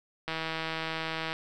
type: click train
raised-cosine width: 0.3 ms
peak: -17 dBFS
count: 170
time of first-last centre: 0.28-1.33 s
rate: 161 Hz
effects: none